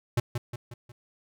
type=tone with echo; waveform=square; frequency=120 Hz; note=B2; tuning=49 cents flat; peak=-22 dBFS; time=0.17-0.2 s; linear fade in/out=5 ms; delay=180 ms; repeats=4; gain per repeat=-6 dB; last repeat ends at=0.92 s; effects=none